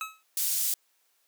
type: tone with exponential decay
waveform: 25% pulse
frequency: 1288 Hz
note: E6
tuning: 41 cents flat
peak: -25 dBFS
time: 0.01-0.23 s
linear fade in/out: 1 ms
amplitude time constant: 46 ms
type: high-pass noise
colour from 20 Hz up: pink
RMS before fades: -28 dBFS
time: 0.37-0.74 s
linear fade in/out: 2 ms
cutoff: 7500 Hz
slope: 12 dB/octave
effects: white hiss -70 dBFS RMS until 1.27 s + high-pass 400 Hz 12 dB/octave